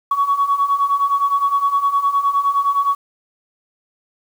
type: beating tone pair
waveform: sine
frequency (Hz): 1116 / 1125.7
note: C#6 / C#6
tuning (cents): +11 / +26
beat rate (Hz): 9.7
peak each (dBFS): -19 / -15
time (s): 0.11-2.95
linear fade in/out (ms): 5
effects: tanh soft clip ceiling -7 dBFS + 7-bit